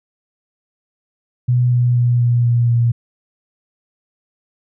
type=tone with pitch steps; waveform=sine; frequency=123.47 / 122.4 / 121.35 / 120.3 / 119.26 / 118.24 Hz; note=B2 / B2 / B2 / B2 / A#2 / A#2; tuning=0 / -15 / -30 / -45 / +40 / +25 cents; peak=-11 dBFS; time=1.48-2.92 s; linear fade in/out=10 ms; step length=240 ms; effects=none